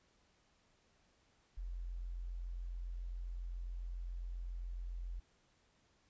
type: tone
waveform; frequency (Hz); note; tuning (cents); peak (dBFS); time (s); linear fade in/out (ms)
sine; 43.65; F1; 0; -40; 1.57-5.2; 10
effects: pink hiss -73 dBFS RMS until 6.09 s + resampled to 16000 Hz